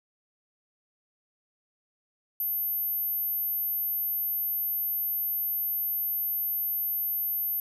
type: tone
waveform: sine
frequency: 13110 Hz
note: G#9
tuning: 24 cents flat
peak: -25 dBFS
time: 2.4-7.6 s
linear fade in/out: 2 ms
effects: tanh soft clip ceiling -24 dBFS